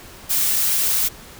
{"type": "noise", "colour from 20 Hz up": "blue", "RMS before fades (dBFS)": -19, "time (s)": [0.29, 1.09], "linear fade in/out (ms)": 20, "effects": ["pink hiss -41 dBFS RMS until 1.39 s"]}